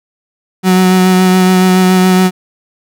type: tone with vibrato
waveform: 35% pulse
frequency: 185 Hz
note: F#3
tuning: in tune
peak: -4 dBFS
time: 0.63-2.31 s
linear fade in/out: 50 ms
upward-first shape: sine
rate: 7.1 Hz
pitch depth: 15 cents each way
effects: none